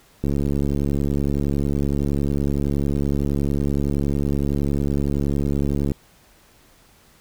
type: click train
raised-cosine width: 3 ms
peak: -10 dBFS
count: 403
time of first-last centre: 0.24-5.918 s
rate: 70.8 Hz
effects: pink hiss -54 dBFS RMS until 7.2 s